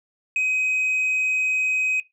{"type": "tone", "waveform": "sine", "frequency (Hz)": 2523, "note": "D#7", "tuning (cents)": 23, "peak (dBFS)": -16, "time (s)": [0.36, 2], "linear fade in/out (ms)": 2, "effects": ["noise-tail reverb RT60 0.2 s tail -21 dB re dry", "tanh soft clip ceiling -18 dBFS"]}